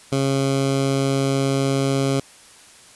15% pulse tone with notch filter, 136.4 Hz, C#3, 28 cents flat, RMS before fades -20 dBFS, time 0.12-2.2 s, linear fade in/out 5 ms, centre 1700 Hz, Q 1.6, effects white hiss -47 dBFS RMS until 2.95 s + resampled to 24000 Hz

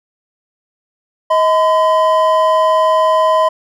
triangle tone pair together, 633.7 / 1015 Hz, D#5 / B5, +32 / +47 cents, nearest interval minor sixth, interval 815 cents, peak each -10 dBFS, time 1.3-3.49 s, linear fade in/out 10 ms, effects none

